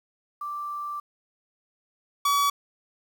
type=tone pair in turn; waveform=sine / 45% pulse; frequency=1174 / 1138.6 Hz; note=D6 / C#6; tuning=-1 / +46 cents; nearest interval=minor second; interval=53 cents; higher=first; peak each=-30 / -20 dBFS; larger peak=second; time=0.41-1 / 2.25-2.5 s; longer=first; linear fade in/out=5 ms; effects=9-bit